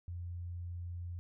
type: tone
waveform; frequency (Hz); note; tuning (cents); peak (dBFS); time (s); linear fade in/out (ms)
sine; 87.31; F2; 0; -39; 0.08-1.19; 0
effects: none